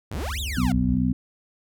sawtooth exponential two-way sweep, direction up then down, 85.1 to 3951 to 668 Hz, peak -27 dBFS, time 0.11-0.72 s, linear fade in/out 0 ms, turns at 0.4 s
triangle tone with vibrato, 69.3 Hz, C#2, in tune, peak -26 dBFS, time 0.14-0.97 s, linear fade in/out 0 ms, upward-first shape square, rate 19 Hz, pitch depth 290 cents each way
harmonic tone, 62.4 Hz, B1, 19 cents sharp, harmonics 1 / 2 / 3 / 4, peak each -28 / -27 / -24 / -23 dBFS, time 0.57-1.13 s, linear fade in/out 5 ms
effects none

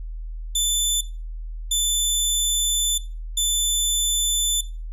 20% pulse tone bursts at uneven times, 3520 Hz, A7, in tune, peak -13 dBFS, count 3, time 0.55-1.01 / 1.71-2.98 / 3.37-4.61 s, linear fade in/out 5 ms, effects noise-tail reverb RT60 0.3 s tail -17 dB re dry + added 40 Hz sine -29 dBFS peak until 4.92 s

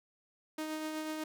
sawtooth tone with tremolo, 311.1 Hz, D#4, in tune, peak -31 dBFS, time 0.58-1.24 s, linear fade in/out 5 ms, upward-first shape triangle, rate 8.1 Hz, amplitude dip 35%, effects none

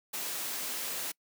white noise, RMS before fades -36 dBFS, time 0.13-1.12 s, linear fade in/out 10 ms, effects noise-tail reverb RT60 0.1 s tail -26 dB re dry + high-pass 200 Hz 12 dB/octave

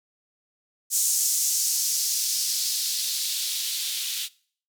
violet noise with band-pass filter sweep, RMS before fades -26 dBFS, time 0.9-4.29 s, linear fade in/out 50 ms, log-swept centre 7000 to 3200 Hz, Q 2, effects noise-tail reverb RT60 0.5 s tail -22 dB re dry

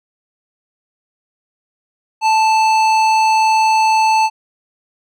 triangle tone with hard clipping, 879 Hz, A5, 2 cents flat, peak -12 dBFS, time 2.21-4.3 s, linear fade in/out 50 ms, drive 17 dB, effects none

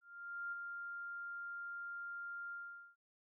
sine tone with ADSR envelope, 1396.9 Hz, F6, in tune, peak -39 dBFS, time 0.01-2.96 s, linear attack 510 ms, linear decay 22 ms, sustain -4 dB, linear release 440 ms, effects none

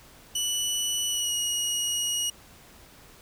20% pulse tone with pitch glide, 2960 to 2894 Hz, F#7 to F#7, 0 to -39 cents, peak -20 dBFS, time 0.35-2.3 s, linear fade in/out 5 ms, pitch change -39 cents, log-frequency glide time 1.09-1.34 s, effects pink hiss -52 dBFS RMS until 3.21 s

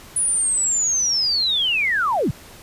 sine linear sweep, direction down, 9950 to 87.31 Hz, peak -17 dBFS, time 0.16-2.31 s, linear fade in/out 5 ms, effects pink hiss -43 dBFS RMS until 2.62 s + resampled to 32000 Hz

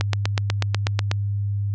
click train, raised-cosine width 0.2 ms, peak -4 dBFS, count 10, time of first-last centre 0.01-1.114 s, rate 8.15 Hz, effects added 101 Hz sine -21 dBFS peak until 1.74 s + low-pass 7000 Hz 12 dB/octave

